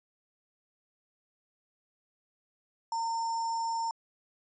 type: tone with sample-and-hold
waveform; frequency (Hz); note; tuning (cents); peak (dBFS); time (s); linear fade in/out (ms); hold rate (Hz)
sine; 913; A#5; -36; -29; 2.92-3.91; 2; 6300
effects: resampled to 16000 Hz